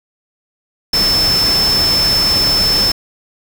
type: tone in noise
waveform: sine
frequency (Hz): 5280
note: E8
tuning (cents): +2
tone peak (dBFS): -11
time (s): 0.93-2.92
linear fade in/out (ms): 5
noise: pink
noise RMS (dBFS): -20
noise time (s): 0.93-2.92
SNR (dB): +6
effects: none